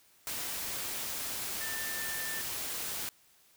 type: tone in noise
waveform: sine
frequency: 1783 Hz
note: A6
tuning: 22 cents sharp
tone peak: -39 dBFS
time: 1.61-2.41 s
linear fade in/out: 0 ms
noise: white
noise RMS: -37 dBFS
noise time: 0.27-3.09 s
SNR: -5 dB
effects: white hiss -64 dBFS RMS until 3.56 s